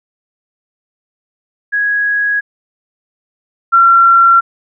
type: tone pair in turn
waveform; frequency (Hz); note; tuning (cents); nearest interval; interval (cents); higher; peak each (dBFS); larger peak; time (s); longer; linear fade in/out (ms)
sine; 1661.2 / 1364.8; G#6 / F6; 0 / -40; minor third; 340; first; -11 / -4; second; 1.72-2.41 / 3.72-4.41; neither; 20
effects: none

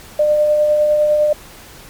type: tone with tremolo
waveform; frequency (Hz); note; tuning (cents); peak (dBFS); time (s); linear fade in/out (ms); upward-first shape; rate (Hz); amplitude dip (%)
sine; 600; D5; +37; -9; 0.19-1.33; 5; triangle; 9.9; 30
effects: pink hiss -39 dBFS RMS until 1.89 s + MP3 96 kbps

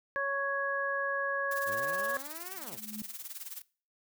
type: harmonic tone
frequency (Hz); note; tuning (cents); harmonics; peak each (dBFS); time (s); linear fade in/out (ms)
555; C#5; +2; 1 / 2 / 3; -35 / -35 / -32; 0.16-2.17; 0
type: noise with tremolo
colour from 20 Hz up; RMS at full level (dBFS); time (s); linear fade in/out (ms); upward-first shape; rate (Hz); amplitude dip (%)
blue; -40; 1.51-3.62; 5; sine; 19; 80
type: linear two-way sweep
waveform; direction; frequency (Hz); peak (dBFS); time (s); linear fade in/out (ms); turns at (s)
10% pulse; up then down; 73.42 to 392 to 73.42; -37; 1.65-2.79; 50; 2.55
type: tone with exponential growth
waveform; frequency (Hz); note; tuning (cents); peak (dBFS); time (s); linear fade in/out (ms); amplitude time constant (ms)
sine; 213.4; G#3; +47; -36; 2.42-3.02; 0; 130
effects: noise-tail reverb RT60 0.4 s tail -22 dB re dry

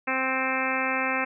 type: harmonic tone with a mistuned harmonic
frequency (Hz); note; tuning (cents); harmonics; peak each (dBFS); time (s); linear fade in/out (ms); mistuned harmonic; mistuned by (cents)
261.6; C4; 0; 1 / 2 / 3 / 4 / 5 / 6 / 7 / 8 / 9 / 10; -33 / -33 / -33 / -33 / -33 / -33 / -33 / -33 / -33 / -33; 0.07-1.25; 10; 8; +20
effects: none

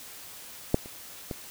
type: clicks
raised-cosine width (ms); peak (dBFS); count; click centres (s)
2; -7 / -30 / -19; 3; 0.744 / 0.859 / 1.312
effects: white hiss -45 dBFS RMS until 1.5 s

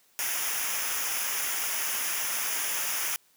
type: noise with comb filter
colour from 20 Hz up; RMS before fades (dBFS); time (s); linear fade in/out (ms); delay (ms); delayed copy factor
white; -30; 0.19-3.16; 0; 0.24; -0.75
effects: white hiss -64 dBFS RMS until 3.36 s + high-pass 100 Hz 12 dB/octave

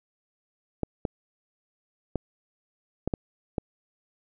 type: clicks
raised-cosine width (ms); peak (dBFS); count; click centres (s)
2; -13; 6; 0.833 / 1.052 / 2.157 / 3.076 / 3.138 / 3.582
effects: none

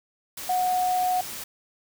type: tone in noise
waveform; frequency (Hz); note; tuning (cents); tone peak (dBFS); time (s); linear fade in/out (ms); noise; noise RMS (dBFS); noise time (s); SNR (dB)
sine; 732; F#5; -19; -21; 0.49-1.21; 5; white; -36; 0.37-1.44; +12
effects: none

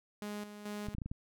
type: tone with tremolo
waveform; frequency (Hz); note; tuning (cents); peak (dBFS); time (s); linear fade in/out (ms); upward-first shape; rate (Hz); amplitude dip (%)
sawtooth; 207.7; G#3; 0; -35; 0.22-0.94; 0; square; 2.3; 60
type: clicks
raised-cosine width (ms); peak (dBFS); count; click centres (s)
5; -27; 6; 0.886 / 0.949 / 0.984 / 1.018 / 1.06 / 1.115
effects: none

